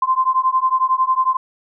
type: beating tone pair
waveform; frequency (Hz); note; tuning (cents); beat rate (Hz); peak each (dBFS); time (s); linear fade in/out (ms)
sine; 1035 / 1046; C6 / C6; -19 / -1; 11; -17 / -17; 0.02-1.37; 5
effects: none